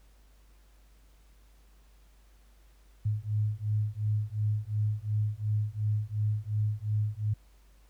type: beating tone pair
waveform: sine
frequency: 104.7 / 107.5 Hz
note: G#2 / A2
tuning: +15 / -40 cents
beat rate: 2.8 Hz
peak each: -30 dBFS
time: 3.05-7.34 s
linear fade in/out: 10 ms
effects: added 50 Hz sine -56 dBFS peak until 7.89 s + pink hiss -67 dBFS RMS until 7.89 s